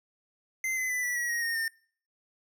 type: tone with pitch steps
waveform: square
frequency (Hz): 2072 / 2033 / 1994.5 / 1956.8 / 1919.9 / 1883.6 / 1848.1 / 1813.2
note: C7 / B6 / B6 / B6 / B6 / A#6 / A#6 / A#6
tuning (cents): -17 / +50 / +17 / -16 / -49 / +18 / -15 / -48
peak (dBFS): -29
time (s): 0.64-1.68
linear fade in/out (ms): 2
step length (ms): 130
effects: noise-tail reverb RT60 0.5 s tail -24 dB re dry